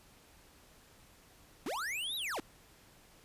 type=linear two-way sweep; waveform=square; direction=up then down; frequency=207.7 to 3957 to 207.7 Hz; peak=-36 dBFS; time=1.66-2.4 s; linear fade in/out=2 ms; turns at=2.16 s; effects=pink hiss -61 dBFS RMS until 3.24 s + resampled to 32000 Hz